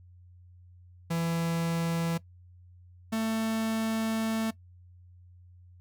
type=tone pair in turn; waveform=45% pulse; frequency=166.7 / 222.5 Hz; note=E3 / A3; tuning=+20 / +20 cents; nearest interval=perfect fourth; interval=500 cents; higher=second; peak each=-27 dBFS; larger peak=neither; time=1.1-2.18 / 3.12-4.51 s; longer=second; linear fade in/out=10 ms; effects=noise-tail reverb RT60 0.1 s tail -19 dB re dry + added 89 Hz sine -51 dBFS peak until 5.8 s